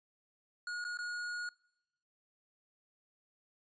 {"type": "tone with dropouts", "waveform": "square", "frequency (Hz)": 1443, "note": "F#6", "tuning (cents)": -44, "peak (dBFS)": -38, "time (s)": [0.67, 1.49], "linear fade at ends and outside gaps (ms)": 2, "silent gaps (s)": [[0.842, 0.849], [0.973, 0.988]], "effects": ["noise-tail reverb RT60 0.8 s tail -24 dB re dry", "resampled to 16000 Hz"]}